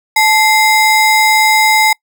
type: ring-modulated tone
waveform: square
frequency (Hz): 1480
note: F#6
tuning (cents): 0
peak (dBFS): -5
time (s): 0.16-1.93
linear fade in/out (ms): 5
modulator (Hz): 609
effects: noise-tail reverb RT60 0.1 s tail -26 dB re dry